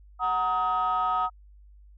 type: chord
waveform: sine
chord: D# minor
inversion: first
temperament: equal with one note detuned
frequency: 740 / 932.3 / 1263.3 Hz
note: F#5 / A#5 / D#6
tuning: 0 / 0 / +26 cents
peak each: -27 / -29 / -24 dBFS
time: 0.19-1.3 s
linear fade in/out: 50 ms
effects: tanh soft clip ceiling -18 dBFS + added 50 Hz sine -49 dBFS peak until 1.97 s